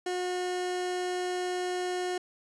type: tone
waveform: 30% pulse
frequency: 361.8 Hz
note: F#4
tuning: 39 cents flat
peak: -27 dBFS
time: 0.06-2.18 s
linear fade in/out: 5 ms
effects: resampled to 22050 Hz